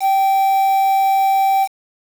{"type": "tone with quantisation", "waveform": "triangle", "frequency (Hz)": 777, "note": "G5", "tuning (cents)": -16, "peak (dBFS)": -10, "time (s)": [0, 1.68], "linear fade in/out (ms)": 50, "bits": 5, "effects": []}